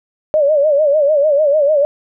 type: tone with vibrato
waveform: sine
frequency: 590 Hz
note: D5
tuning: 8 cents sharp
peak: -9 dBFS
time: 0.34-1.85 s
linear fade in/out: 0 ms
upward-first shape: sine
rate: 6.7 Hz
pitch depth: 110 cents each way
effects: none